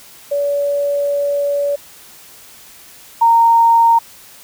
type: tone pair in turn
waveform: sine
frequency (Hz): 571 / 923.4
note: D5 / A#5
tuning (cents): -49 / -17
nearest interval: minor sixth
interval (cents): 832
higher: second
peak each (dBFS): -14 / -7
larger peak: second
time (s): 0.31-1.76 / 3.21-3.99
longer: first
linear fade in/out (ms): 10
effects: white hiss -41 dBFS RMS until 4.43 s